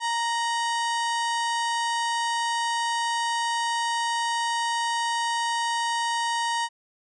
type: harmonic tone with a mistuned harmonic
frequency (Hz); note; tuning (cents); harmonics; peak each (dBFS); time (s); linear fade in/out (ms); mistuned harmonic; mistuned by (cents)
932.3; A#5; 0; 1 / 2 / 3 / 4 / 5 / 6 / 7 / 8 / 9 / 10; -25 / -31 / -35 / -37 / -39 / -41 / -42 / -43 / -44 / -45; 0-6.69; 50; 3; +100
effects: none